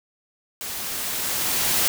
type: noise with level ramp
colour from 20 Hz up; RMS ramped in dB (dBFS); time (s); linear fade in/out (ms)
white; -32 to -20; 0.61-1.88; 0
effects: none